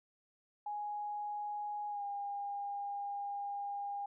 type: tone with pitch glide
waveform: sine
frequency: 830.6 to 807.9 Hz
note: G#5 to G#5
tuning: 0 to -48 cents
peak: -37 dBFS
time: 0.66-4.06 s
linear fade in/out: 5 ms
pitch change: -48 cents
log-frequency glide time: 1.89-2.03 s
effects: none

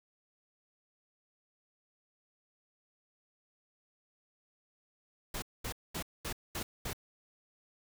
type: noise bursts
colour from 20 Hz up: pink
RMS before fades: -38 dBFS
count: 6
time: 5.34-6.932 s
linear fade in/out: 5 ms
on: 82 ms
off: 220 ms
effects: none

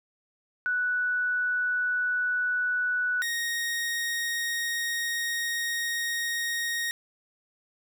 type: tone pair in turn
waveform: sine / sawtooth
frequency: 1480 / 1867.5 Hz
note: F#6 / A#6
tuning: 0 / +3 cents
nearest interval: major third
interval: 403 cents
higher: second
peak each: -24 dBFS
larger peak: neither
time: 0.66-3.22 / 3.22-6.91 s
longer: second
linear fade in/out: 0 ms
effects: none

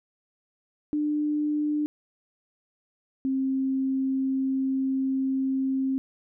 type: tone pair in turn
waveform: sine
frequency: 298.7 / 266.1 Hz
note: D4 / C4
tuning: +29 / +29 cents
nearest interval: major second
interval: 200 cents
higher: first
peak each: -23 dBFS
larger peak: neither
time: 0.93-1.86 / 3.25-5.98 s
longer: second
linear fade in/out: 0 ms
effects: none

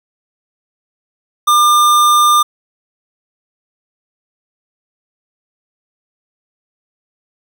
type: tone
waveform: square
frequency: 1200 Hz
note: D6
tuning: 37 cents sharp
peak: -8 dBFS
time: 1.47-2.43 s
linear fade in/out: 10 ms
effects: none

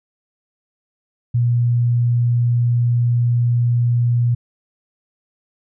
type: tone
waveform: sine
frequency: 120 Hz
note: B2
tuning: 49 cents flat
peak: -13 dBFS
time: 1.34-4.35 s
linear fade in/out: 10 ms
effects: none

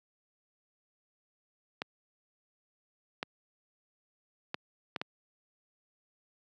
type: clicks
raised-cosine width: 0.3 ms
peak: -17 dBFS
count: 5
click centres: 1.819 / 3.229 / 4.544 / 4.962 / 5.015 s
effects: high-pass 150 Hz 12 dB/octave

